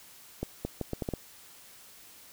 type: accelerating click train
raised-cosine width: 2 ms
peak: -18 dBFS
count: 7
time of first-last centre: 0.43-1.137 s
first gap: 220 ms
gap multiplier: 0.74
effects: white hiss -53 dBFS RMS until 2.32 s